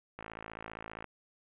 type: click train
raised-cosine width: 0.5 ms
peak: -27 dBFS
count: 48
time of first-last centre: 0.19-1.043 s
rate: 55.1 Hz
effects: resampled to 8000 Hz + 11-bit